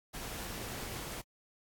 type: noise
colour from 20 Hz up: pink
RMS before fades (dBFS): -42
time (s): 0.13-1.22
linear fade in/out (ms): 20
effects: AAC 64 kbps